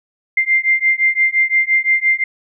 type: beating tone pair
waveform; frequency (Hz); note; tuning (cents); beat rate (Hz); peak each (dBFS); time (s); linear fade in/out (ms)
sine; 2093 / 2098.8; C7 / C7; 0 / +5; 5.8; -15; 0.37-2.24; 5
effects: none